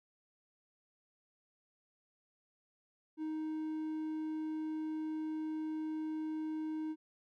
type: tone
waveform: triangle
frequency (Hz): 312.4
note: D#4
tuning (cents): +7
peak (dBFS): -34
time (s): 3.17-6.96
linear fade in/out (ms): 50
effects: none